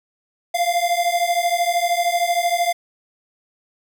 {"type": "beating tone pair", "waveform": "square", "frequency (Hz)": [689, 702], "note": ["F5", "F5"], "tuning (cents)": [-24, 9], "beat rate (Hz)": 13, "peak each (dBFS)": -21, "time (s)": [0.54, 2.73], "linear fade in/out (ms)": 10, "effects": []}